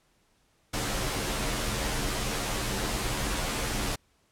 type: noise with comb filter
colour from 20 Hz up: pink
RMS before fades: -30 dBFS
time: 0.73-3.96 s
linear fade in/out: 10 ms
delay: 12 ms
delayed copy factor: -0.95
effects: pink hiss -68 dBFS RMS until 4.31 s + low-pass 11000 Hz 12 dB/octave